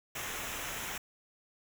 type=noise with comb filter; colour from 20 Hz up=pink; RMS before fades=-39 dBFS; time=0.15-0.98 s; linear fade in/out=5 ms; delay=0.22 ms; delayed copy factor=-0.65; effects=none